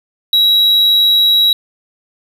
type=tone; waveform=triangle; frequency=3873 Hz; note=B7; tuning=35 cents flat; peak=-6 dBFS; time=0.33-1.53 s; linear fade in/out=2 ms; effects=none